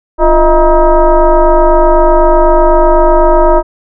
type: tone with frequency modulation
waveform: sine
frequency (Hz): 300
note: D4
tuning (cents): +37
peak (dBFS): -3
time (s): 0.18-3.63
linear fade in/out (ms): 50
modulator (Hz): 324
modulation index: 2.3
effects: none